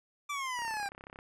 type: exponential sweep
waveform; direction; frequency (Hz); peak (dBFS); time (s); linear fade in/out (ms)
25% pulse; down; 1181 to 784; -30; 0.29-0.89; 10
type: click train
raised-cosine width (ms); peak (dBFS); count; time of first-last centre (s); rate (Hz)
0.5; -32; 21; 0.59-1.189; 33.4
effects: low-pass 10000 Hz 12 dB/octave